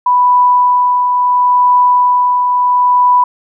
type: tone with tremolo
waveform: sine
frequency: 989 Hz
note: B5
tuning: 2 cents sharp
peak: -5 dBFS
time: 0.06-3.24 s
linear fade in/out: 5 ms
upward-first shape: triangle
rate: 0.73 Hz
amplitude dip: 40%
effects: none